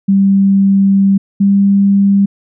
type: tone pair in turn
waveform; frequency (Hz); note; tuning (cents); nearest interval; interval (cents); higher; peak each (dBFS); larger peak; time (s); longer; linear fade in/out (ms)
sine; 196 / 198.51; G3 / G3; 0 / +22; unison; 22; second; -6; neither; 0.08-1.18 / 1.4-2.26; first; 10
effects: none